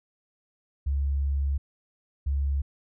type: tone pair in turn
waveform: sine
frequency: 69.7 / 69.7 Hz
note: C#2 / C#2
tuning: +10 / +10 cents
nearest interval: unison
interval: 0 cents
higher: neither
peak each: -23 / -23 dBFS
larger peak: neither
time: 0.86-1.58 / 2.26-2.62 s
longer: first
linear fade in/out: 10 ms
effects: none